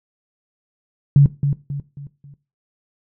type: tone with echo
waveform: sine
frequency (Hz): 141.5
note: C#3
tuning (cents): +36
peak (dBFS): -6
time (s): 1.16-1.26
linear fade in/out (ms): 2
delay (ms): 270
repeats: 4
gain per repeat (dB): -8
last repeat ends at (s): 2.34
effects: noise-tail reverb RT60 0.3 s tail -18 dB re dry